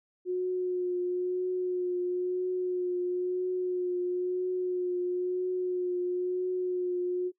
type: tone with vibrato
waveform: sine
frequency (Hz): 362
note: F#4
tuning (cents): -38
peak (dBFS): -27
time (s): 0.25-7.32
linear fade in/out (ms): 50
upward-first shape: triangle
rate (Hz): 1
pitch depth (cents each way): 24
effects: noise-tail reverb RT60 0.1 s tail -21 dB re dry